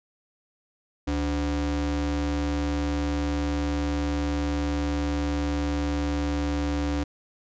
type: ring-modulated tone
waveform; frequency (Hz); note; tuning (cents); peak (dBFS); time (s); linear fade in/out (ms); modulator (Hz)
square; 110; A2; 0; -22; 1.07-7.04; 10; 180
effects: resampled to 16000 Hz